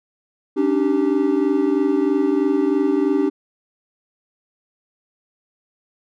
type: tone cluster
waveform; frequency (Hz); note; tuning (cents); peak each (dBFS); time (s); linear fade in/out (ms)
triangle; 279.3 / 302.4 / 390; C#4 / D#4 / G4; +13 / -49 / -9; -18; 0.56-3.3; 20
effects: none